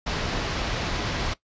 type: low-pass noise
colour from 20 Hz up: pink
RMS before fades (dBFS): -28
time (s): 0.06-1.34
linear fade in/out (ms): 10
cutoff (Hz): 5500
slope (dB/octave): 24
effects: noise-tail reverb RT60 0.1 s tail -17 dB re dry + resampled to 16000 Hz